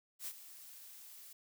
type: noise with ADSR envelope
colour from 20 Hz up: blue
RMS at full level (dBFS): -41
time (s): 0.19-1.33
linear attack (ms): 81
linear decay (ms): 55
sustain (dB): -13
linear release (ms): 5
effects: none